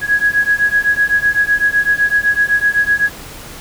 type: beating tone pair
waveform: sine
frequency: 1661.2 / 1669.1 Hz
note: G#6 / G#6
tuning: 0 / +8 cents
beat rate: 7.9 Hz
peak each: -14 dBFS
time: 0.01-3.1 s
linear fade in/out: 50 ms
effects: pink hiss -33 dBFS RMS until 3.6 s